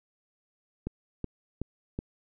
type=click train; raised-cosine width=3 ms; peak=-19 dBFS; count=4; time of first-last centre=0.87-1.989 s; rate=2.68 Hz; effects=none